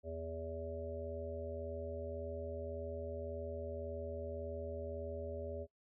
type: harmonic tone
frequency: 81.8 Hz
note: E2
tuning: 13 cents flat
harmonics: 1 / 3 / 5 / 7 / 8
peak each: -45 / -52 / -47 / -44 / -52 dBFS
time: 0.03-5.67 s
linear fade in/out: 50 ms
effects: noise-tail reverb RT60 0.1 s tail -21 dB re dry